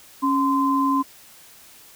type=tone pair together; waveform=sine; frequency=276.1 / 1033 Hz; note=C#4 / C6; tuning=-7 / -22 cents; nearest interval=octave + major seventh; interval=2285 cents; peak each=-20 / -20 dBFS; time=0.22-1.03 s; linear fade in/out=20 ms; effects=white hiss -48 dBFS RMS until 1.95 s